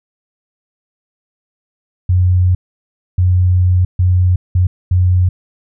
sine tone bursts at uneven times, 90.7 Hz, F#2, 34 cents flat, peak -8 dBFS, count 5, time 2.09-2.55 / 3.18-3.85 / 3.99-4.36 / 4.55-4.67 / 4.91-5.29 s, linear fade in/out 5 ms, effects none

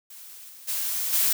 blue noise with level steps, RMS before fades -44 / -46 / -28 / -22 dBFS, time 0.1-1.33 s, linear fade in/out 5 ms, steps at 0.48 / 0.67 / 1.12 s, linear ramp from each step 20 ms, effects none

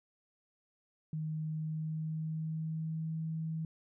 sine tone with pitch glide, 156.2 to 160.31 Hz, D#3 to E3, +7 to -48 cents, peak -34 dBFS, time 1.13-3.65 s, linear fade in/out 2 ms, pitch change +45 cents, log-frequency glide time 1.47-3.16 s, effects none

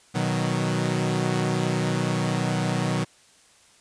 sawtooth chord, B major, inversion none, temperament equal, 123.47 / 155.56 / 185 Hz, B2 / D#3 / F#3, 0 / 0 / 0 cents, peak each -23 dBFS, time 0.14-3.05 s, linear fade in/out 20 ms, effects white hiss -56 dBFS RMS until 3.8 s + resampled to 22050 Hz

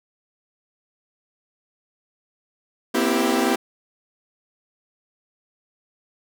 sawtooth chord, C dominant seventh, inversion third, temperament equal with one note detuned, 239.2 / 261.6 / 329.6 / 392 Hz, Bb3 / C4 / E4 / G4, +45 / 0 / 0 / 0 cents, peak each -20 dBFS, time 2.94-3.56 s, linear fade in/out 10 ms, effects none

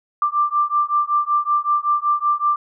sine beating tone pair, 1179 / 1184.3 Hz, D6 / D6, +6 / +14 cents, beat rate 5.3 Hz, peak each -19 dBFS, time 0.22-2.56 s, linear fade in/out 2 ms, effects none

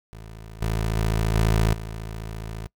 20% pulse tone with level steps, 54.6 Hz, A1, 13 cents flat, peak -34 / -18 / -16 / -13 / -27 dBFS, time 0.13-2.67 s, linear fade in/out 0 ms, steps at 0.61 / 0.96 / 1.35 / 1.73 s, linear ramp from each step 2 ms, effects noise-tail reverb RT60 0.1 s tail -23 dB re dry

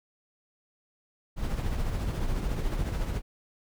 brown noise with tremolo, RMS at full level -27 dBFS, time 1.36-3.22 s, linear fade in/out 50 ms, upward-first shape triangle, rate 14 Hz, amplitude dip 50%, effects none

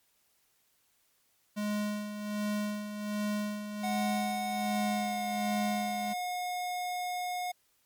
square tone with tremolo, 208.6 Hz, G#3, 8 cents sharp, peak -30 dBFS, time 1.56-6.14 s, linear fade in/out 20 ms, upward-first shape sine, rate 1.3 Hz, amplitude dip 60%
square tone with pitch glide, 737 to 721.4 Hz, F#5 to F#5, -7 to -44 cents, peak -33 dBFS, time 3.83-7.52 s, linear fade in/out 10 ms, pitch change -37 cents, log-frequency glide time 4.54-5.2 s
effects white hiss -71 dBFS RMS until 7.85 s + MP3 96 kbps

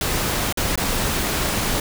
pink noise with dropouts, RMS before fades -22 dBFS, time 0.01-1.8 s, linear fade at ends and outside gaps 2 ms, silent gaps 0.526-0.573 / 0.757-0.775 s, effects none

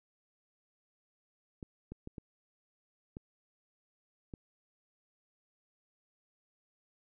clicks, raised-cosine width 3 ms, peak -30 dBFS, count 6, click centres 1.628 / 1.92 / 2.074 / 2.182 / 3.169 / 4.338 s, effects none

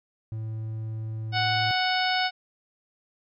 triangle tone, 110.3 Hz, A2, 5 cents sharp, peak -28 dBFS, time 0.32-1.71 s, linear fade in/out 0 ms
harmonic tone, 740 Hz, F#5, in tune, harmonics 1 / 2 / 3 / 4 / 5 / 6 / 7, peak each -26 / -29 / -31 / -32 / -33 / -34 / -34 dBFS, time 1.32-2.31 s, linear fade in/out 50 ms
effects none

